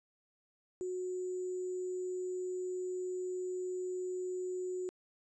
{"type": "tone with sample-and-hold", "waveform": "sine", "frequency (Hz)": 366.6, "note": "F#4", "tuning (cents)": -16, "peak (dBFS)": -35, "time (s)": [0.81, 4.89], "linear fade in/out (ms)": 0, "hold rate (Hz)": 7350, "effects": ["resampled to 22050 Hz"]}